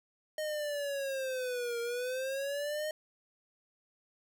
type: linear two-way sweep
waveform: square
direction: down then up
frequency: 620 to 466.2 to 620 Hz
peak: -34 dBFS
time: 0.38-2.91 s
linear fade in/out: 2 ms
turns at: 1.8 s
effects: none